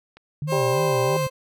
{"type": "click", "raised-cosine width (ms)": 0.3, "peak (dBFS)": -29, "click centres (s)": 0.17}
{"type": "tone with vibrato", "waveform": "sine", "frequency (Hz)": 138.59, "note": "C#3", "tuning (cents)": 0, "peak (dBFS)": -25, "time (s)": [0.42, 1.27], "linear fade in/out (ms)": 2, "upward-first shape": "sine", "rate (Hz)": 3, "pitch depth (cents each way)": 220}
{"type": "tone with pitch glide", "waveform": "30% pulse", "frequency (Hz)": [532, 523.2], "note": ["C5", "C5"], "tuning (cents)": [29, 0], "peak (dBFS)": -20, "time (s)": [0.47, 1.3], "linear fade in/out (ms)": 50, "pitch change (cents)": -29, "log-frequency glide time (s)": [0.67, 0.79]}
{"type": "harmonic tone", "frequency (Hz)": 197, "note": "G3", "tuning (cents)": 9, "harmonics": [2, 3, 4, 5], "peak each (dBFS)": [-24, -28, -30, -32], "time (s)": [0.52, 1.17], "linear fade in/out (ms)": 2}
{"effects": []}